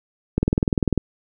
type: click train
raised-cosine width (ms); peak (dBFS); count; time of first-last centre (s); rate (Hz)
3; -5; 13; 0.38-0.977; 20.1
effects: none